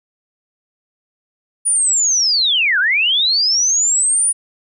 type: linear two-way sweep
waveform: sine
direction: down then up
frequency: 9690 to 1400 to 9690 Hz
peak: -12 dBFS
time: 1.65-4.33 s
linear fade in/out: 20 ms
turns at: 2.79 s
effects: none